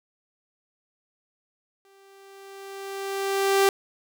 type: tone with exponential growth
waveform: sawtooth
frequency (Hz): 392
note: G4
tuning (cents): 0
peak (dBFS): -12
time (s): 1.85-3.69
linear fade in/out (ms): 1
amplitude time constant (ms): 400
effects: none